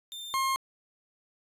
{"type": "tone pair in turn", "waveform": "40% pulse", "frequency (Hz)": [3593, 1068.2], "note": ["A7", "C6"], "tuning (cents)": [36, 36], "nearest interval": "octave + major sixth", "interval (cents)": 2100, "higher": "first", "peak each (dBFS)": [-37, -25], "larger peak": "second", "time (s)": [[0.12, 0.34], [0.34, 0.56]], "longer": "neither", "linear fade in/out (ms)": 0, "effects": ["resampled to 32000 Hz", "11-bit"]}